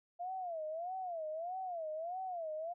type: tone with vibrato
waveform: sine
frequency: 684 Hz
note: F5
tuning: 36 cents flat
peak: -38 dBFS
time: 0.19-2.74 s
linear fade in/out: 20 ms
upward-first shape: sine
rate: 1.6 Hz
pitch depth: 180 cents each way
effects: none